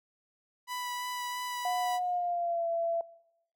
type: tone with vibrato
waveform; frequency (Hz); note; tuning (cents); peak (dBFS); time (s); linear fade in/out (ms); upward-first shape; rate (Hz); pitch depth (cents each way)
sawtooth; 987.8; B5; 0; -30; 0.67-2; 50; sine; 3; 10
type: tone with pitch glide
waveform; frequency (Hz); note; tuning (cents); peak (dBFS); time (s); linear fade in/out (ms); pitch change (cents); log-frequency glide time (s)
sine; 725 to 672.6; F#5 to E5; -35 to +35; -28; 1.65-3.01; 2; -130; 2-2.66
effects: noise-tail reverb RT60 0.9 s tail -21 dB re dry + MP3 96 kbps